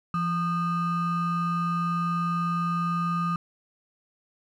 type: ring-modulated tone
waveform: triangle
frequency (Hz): 698.5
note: F5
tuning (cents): 0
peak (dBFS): -19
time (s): 0.14-3.36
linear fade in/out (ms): 2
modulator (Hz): 528
effects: none